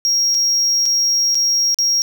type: tone with dropouts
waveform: triangle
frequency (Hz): 5600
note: F8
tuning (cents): +4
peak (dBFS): -12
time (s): 0.05-2.02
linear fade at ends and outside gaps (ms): 0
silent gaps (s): 0.344-0.348 / 0.856-0.861 / 1.346-1.353 / 1.744-1.787
effects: none